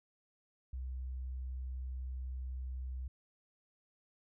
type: tone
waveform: sine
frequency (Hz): 64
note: C2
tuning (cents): -38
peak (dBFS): -38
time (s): 0.73-3.08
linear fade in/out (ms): 5
effects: none